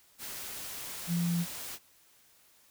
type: tone in noise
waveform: sine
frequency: 171.8 Hz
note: F3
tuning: 28 cents flat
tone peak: -27 dBFS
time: 1.07-1.46 s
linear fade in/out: 50 ms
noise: white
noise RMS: -41 dBFS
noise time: 0.18-1.79 s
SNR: +11 dB
effects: white hiss -63 dBFS RMS until 2.7 s